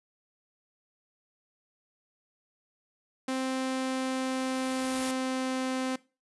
sawtooth tone with pitch glide, 261.6 to 259.5 Hz, C4 to C4, 0 to -14 cents, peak -25 dBFS, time 3.28-5.96 s, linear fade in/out 5 ms, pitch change -14 cents, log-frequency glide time 3.39-5.7 s
white noise with exponential growth, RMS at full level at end -35 dBFS, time 3.36-5.11 s, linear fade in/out 0 ms, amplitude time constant 380 ms
effects noise-tail reverb RT60 0.3 s tail -20 dB re dry + resampled to 24000 Hz

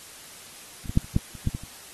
clicks, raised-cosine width 5 ms, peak -27 / -17 / -6 / -30 / -6 / -30 / -10 / -16 / -28 dBFS, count 9, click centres 0.858 / 0.895 / 0.974 / 1.045 / 1.164 / 1.352 / 1.473 / 1.549 / 1.636 s, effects white hiss -45 dBFS RMS until 1.93 s + AAC 32 kbps

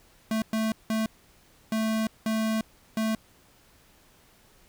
square tone bursts at uneven times, 220.3 Hz, A3, 2 cents sharp, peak -25 dBFS, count 6, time 0.31-0.42 / 0.53-0.72 / 0.9-1.06 / 1.72-2.07 / 2.26-2.61 / 2.97-3.15 s, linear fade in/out 2 ms, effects pink hiss -59 dBFS RMS until 4.68 s

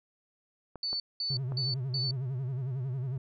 clicks, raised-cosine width 1 ms, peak -28 dBFS, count 3, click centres 0.757 / 0.93 / 1.521 s
sine tone bursts, 4497 Hz, C#8, 24 cents sharp, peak -30 dBFS, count 4, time 0.83-2.11 s, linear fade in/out 2 ms, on 170 ms, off 200 ms
triangle tone with vibrato, 130 Hz, C3, 11 cents flat, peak -29 dBFS, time 1.3-3.18 s, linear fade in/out 5 ms, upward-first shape sine, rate 11 Hz, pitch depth 120 cents each way
effects none

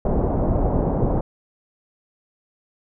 pink low-pass noise, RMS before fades -20 dBFS, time 0.05-1.21 s, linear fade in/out 5 ms, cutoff 770 Hz, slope 24 dB/octave, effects none

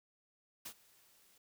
white noise with ADSR envelope, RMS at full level -44 dBFS, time 0.65-1.38 s, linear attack 10 ms, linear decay 72 ms, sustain -23 dB, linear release 4 ms, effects none

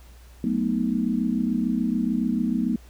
sine chord, B dominant seventh, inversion second, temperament equal, 185 / 220 / 246.9 / 311.1 Hz, F#3 / A3 / B3 / D#4, 0 / 0 / 0 / 0 cents, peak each -29 / -25 / -25 / -30 dBFS, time 0.44-2.76 s, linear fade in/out 2 ms, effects added 60 Hz sine -45 dBFS peak until 2.89 s + pink hiss -55 dBFS RMS until 2.89 s

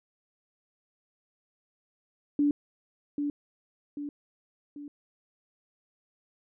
sine tone with echo, 290 Hz, D4, 22 cents flat, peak -21 dBFS, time 2.39-2.51 s, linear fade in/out 2 ms, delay 790 ms, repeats 3, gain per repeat -6 dB, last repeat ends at 4.88 s, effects none

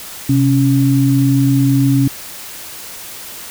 sine tone pair together, 130.82 / 277.2 Hz, C3 / C#4, 0 / 0 cents, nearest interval octave + minor second, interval 1300 cents, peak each -12 dBFS, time 0.29-2.08 s, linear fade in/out 5 ms, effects white hiss -31 dBFS RMS until 3.5 s

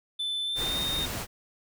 triangle tone with pitch glide, 3520 to 3674 Hz, A7 to A#7, 0 to -26 cents, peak -27 dBFS, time 0.19-1.06 s, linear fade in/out 10 ms, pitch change +74 cents, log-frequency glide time 0.44-0.79 s
pink noise, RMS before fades -34 dBFS, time 0.55-1.27 s, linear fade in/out 50 ms
effects none

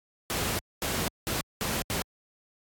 pink noise bursts at uneven times, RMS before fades -29 dBFS, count 5, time 0.3-0.59 / 0.82-1.08 / 1.27-1.41 / 1.61-1.82 / 1.9-2.02 s, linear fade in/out 0 ms, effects high-pass 60 Hz 12 dB/octave + AAC 64 kbps

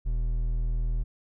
triangle tone with hard clipping, 40.06 Hz, E1, 49 cents flat, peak -26 dBFS, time 0.05-1.04 s, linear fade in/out 20 ms, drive 10 dB, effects none

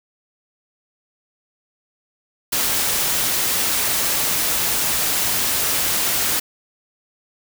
white noise, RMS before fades -20 dBFS, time 2.52-6.4 s, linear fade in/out 10 ms, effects none

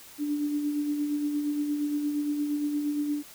sine tone with tremolo, 293.7 Hz, D4, in tune, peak -24 dBFS, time 0.18-3.23 s, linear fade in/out 50 ms, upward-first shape sine, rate 8.6 Hz, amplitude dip 40%, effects white hiss -49 dBFS RMS until 3.34 s

